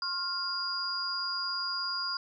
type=tone cluster; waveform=sine; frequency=1073 / 1402 / 4855 Hz; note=C6 / F6 / D#8; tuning=+43 / +6 / -43 cents; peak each=-38 / -38 / -32 dBFS; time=0.02-2.17 s; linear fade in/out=2 ms; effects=none